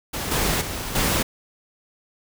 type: noise with level steps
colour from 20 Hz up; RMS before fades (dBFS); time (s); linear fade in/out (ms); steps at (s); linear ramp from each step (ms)
pink; -28 / -22 / -30 / -21; 0.13-1.23; 10; 0.31 / 0.61 / 0.95; 5
effects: none